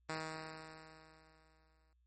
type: tone with exponential decay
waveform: 5% pulse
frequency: 158.4 Hz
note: D#3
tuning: 31 cents sharp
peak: -27 dBFS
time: 0.09-1.93 s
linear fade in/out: 2 ms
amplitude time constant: 400 ms
effects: added 60 Hz sine -70 dBFS peak until 2.06 s + MP3 32 kbps